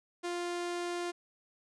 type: tone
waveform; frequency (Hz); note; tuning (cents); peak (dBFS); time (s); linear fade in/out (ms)
sawtooth; 349.6; F4; +2; -30; 0.23-1.12; 20
effects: resampled to 22050 Hz